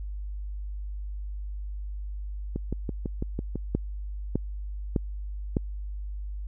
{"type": "two click trains", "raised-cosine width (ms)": 3, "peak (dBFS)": [-11, -17], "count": [4, 7], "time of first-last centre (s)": [[3.75, 5.568], [2.56, 3.557]], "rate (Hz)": [1.65, 6.02], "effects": ["added 50 Hz sine -32 dBFS peak until 6.47 s"]}